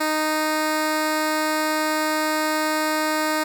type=tone; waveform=10% pulse; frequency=309.4 Hz; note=D#4; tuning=10 cents flat; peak=-12 dBFS; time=0-3.44 s; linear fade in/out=10 ms; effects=none